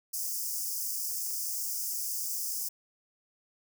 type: high-pass noise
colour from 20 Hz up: white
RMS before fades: -34 dBFS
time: 0.13-2.69 s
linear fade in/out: 10 ms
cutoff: 4900 Hz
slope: 96 dB/octave
effects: none